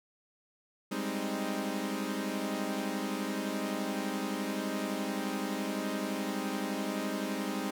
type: chord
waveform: sawtooth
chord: Ab major seventh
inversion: third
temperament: equal with one note detuned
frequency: 196 / 207.7 / 261.6 / 312 Hz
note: G3 / Ab3 / C4 / Eb4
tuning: 0 / 0 / 0 / +5 cents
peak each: -34 dBFS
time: 0.91-7.71 s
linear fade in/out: 10 ms
effects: none